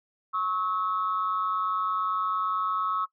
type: tone pair together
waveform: sine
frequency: 1100 / 1291.2 Hz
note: C#6 / E6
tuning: -14 / -36 cents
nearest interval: minor third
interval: 278 cents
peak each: -28 / -27 dBFS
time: 0.33-3.06 s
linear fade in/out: 20 ms
effects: noise-tail reverb RT60 0.1 s tail -19 dB re dry + tanh soft clip ceiling -18 dBFS